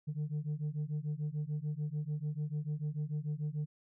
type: beating tone pair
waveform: sine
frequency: 146.83 / 153.63 Hz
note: D3 / D#3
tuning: 0 / -22 cents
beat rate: 6.8 Hz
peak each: -35 / -35 dBFS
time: 0.07-3.66 s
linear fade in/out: 20 ms
effects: tanh soft clip ceiling -31 dBFS